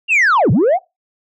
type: linear two-way sweep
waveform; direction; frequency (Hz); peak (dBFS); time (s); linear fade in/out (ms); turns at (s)
sine; down then up; 2840 to 97.6 to 799; -7; 0.08-0.79; 50; 0.51
effects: noise-tail reverb RT60 0.2 s tail -22 dB re dry + tanh soft clip ceiling -8 dBFS